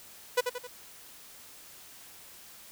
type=tone with echo; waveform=sawtooth; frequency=493.9 Hz; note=B4; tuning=in tune; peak=-18 dBFS; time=0.37-0.41 s; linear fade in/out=10 ms; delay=88 ms; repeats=3; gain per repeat=-6 dB; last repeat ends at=0.674 s; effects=white hiss -51 dBFS RMS until 2.71 s